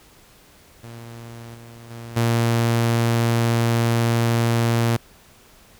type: tone with level steps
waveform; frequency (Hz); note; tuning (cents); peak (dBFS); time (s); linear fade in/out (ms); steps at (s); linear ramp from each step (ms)
sawtooth; 116.54; A#2; 0; -32 / -36 / -30 / -13; 0.83-4.97; 10; 1.54 / 1.9 / 2.16; 10
effects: pink hiss -51 dBFS RMS until 5.79 s